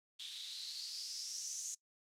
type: noise with band-pass filter sweep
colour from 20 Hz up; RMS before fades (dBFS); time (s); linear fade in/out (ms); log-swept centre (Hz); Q
blue; -45; 0.19-1.75; 10; 3400 to 6700; 6.5
effects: noise-tail reverb RT60 0.1 s tail -20 dB re dry + low-pass 11000 Hz 12 dB/octave